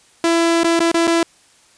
sawtooth tone with dropouts, 334.6 Hz, E4, 26 cents sharp, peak -9 dBFS, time 0.24-1.23 s, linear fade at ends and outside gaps 2 ms, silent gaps 0.634-0.644 / 0.793-0.803 / 0.916-0.943 / 1.071-1.076 s, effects white hiss -52 dBFS RMS until 1.77 s + resampled to 22050 Hz

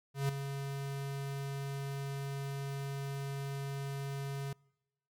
square tone with ADSR envelope, 138.59 Hz, C#3, in tune, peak -28 dBFS, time 0.14-4.53 s, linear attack 150 ms, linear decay 5 ms, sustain -9 dB, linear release 4 ms, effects noise-tail reverb RT60 0.9 s tail -26 dB re dry + MP3 96 kbps

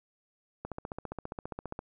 click train, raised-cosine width 1 ms, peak -23 dBFS, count 18, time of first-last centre 0.65-1.791 s, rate 14.9 Hz, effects none

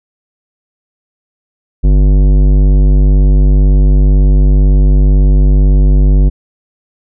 sine tone with tanh clipping, 49 Hz, G1, in tune, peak -6 dBFS, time 1.83-6.3 s, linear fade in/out 20 ms, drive 15 dB, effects none

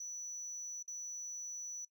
sine tone with dropouts, 5930 Hz, F#8, 3 cents sharp, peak -39 dBFS, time 0-1.85 s, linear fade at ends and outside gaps 5 ms, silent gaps 0.828-0.878 s, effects noise-tail reverb RT60 0.1 s tail -21 dB re dry + tanh soft clip ceiling -40 dBFS

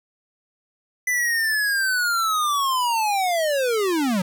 square linear sweep, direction down, 2008 to 174.61 Hz, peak -20 dBFS, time 1.07-4.22 s, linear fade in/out 5 ms, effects none

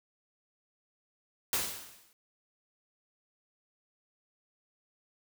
white noise with exponential decay, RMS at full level -28 dBFS, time 1.53-2.13 s, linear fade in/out 1 ms, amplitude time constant 130 ms, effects none

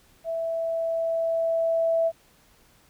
sine tone with level ramp, 659.3 Hz, E5, in tune, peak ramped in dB -26 to -19 dBFS, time 0.24-2.12 s, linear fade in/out 50 ms, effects pink hiss -59 dBFS RMS until 2.89 s

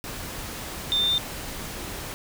sine tone in noise, 3598 Hz, A7, 38 cents sharp, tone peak -20 dBFS, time 0.92-1.18 s, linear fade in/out 0 ms, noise pink, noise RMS -35 dBFS, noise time 0.04-2.14 s, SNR +12 dB, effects none

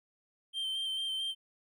triangle tone with vibrato, 3136 Hz, G7, in tune, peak -31 dBFS, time 0.53-1.35 s, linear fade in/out 50 ms, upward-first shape square, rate 4.5 Hz, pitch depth 16 cents each way, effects none

